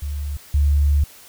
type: tone pair in turn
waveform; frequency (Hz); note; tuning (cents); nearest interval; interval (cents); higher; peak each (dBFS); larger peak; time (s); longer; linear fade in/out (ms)
sine; 72.1 / 72.1; D2 / D2; -31 / -31; unison; 0; neither; -23 / -13; second; 0.02-0.37 / 0.54-1.04; second; 5
effects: white hiss -45 dBFS RMS until 1.28 s